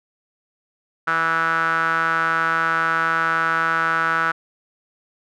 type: tone with band-pass filter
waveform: sawtooth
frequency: 163.8 Hz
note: E3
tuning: 11 cents flat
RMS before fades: -20 dBFS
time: 1.07-4.32 s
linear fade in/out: 10 ms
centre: 1400 Hz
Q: 7.7
effects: none